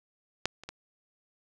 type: clicks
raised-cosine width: 0.2 ms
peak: -9 / -28 / -21 dBFS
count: 3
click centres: 0.456 / 0.636 / 0.69 s
effects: none